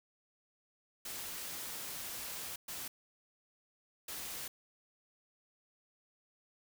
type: noise bursts at uneven times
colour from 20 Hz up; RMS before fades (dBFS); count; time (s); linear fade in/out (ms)
white; -43; 3; 1.05-2.56 / 2.68-2.88 / 4.08-4.48; 5
effects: none